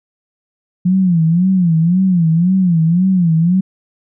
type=tone with vibrato; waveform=sine; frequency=174.9 Hz; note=F3; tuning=3 cents sharp; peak=-9 dBFS; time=0.85-3.61 s; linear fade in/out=10 ms; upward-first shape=sine; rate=1.9 Hz; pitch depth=150 cents each way; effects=none